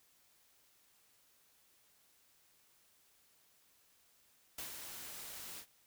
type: noise with ADSR envelope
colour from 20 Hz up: white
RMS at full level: -43 dBFS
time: 4.58-5.66 s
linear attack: 5 ms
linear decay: 110 ms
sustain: -5 dB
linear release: 76 ms
effects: white hiss -70 dBFS RMS until 5.86 s